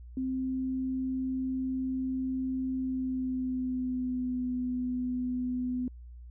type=tone with pitch glide; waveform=sine; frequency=260.2 to 250.3 Hz; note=C4 to B3; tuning=-9 to +23 cents; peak=-29 dBFS; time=0.17-5.88 s; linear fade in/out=2 ms; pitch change=-68 cents; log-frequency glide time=2.75-4.48 s; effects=added 60 Hz sine -44 dBFS peak until 6.3 s